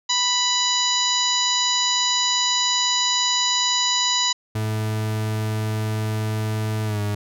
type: harmonic tone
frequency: 987.8 Hz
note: B5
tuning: in tune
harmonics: 1 / 2 / 3 / 4 / 5 / 6 / 7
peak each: -26 / -30 / -27 / -22 / -27 / -31 / -25 dBFS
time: 0.09-4.33 s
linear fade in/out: 10 ms
type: tone with pitch glide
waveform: 40% pulse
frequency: 108.5 to 103.54 Hz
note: A2 to G#2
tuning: -24 to -5 cents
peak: -21 dBFS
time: 4.55-7.15 s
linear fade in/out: 5 ms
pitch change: -81 cents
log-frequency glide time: 6.85-7 s
effects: none